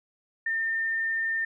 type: tone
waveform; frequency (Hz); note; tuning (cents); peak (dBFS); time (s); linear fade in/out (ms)
sine; 1808; A6; +47; -25; 0.46-1.45; 5
effects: none